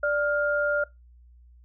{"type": "tone pair together", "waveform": "sine", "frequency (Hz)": [587.3, 1407.4], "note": ["D5", "F6"], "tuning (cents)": [0, 13], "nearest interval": "octave + minor third", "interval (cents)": 1513, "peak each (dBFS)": [-24, -25], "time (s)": [0.03, 0.84], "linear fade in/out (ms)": 5, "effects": ["noise-tail reverb RT60 0.2 s tail -22 dB re dry", "added 60 Hz sine -50 dBFS peak until 1.64 s"]}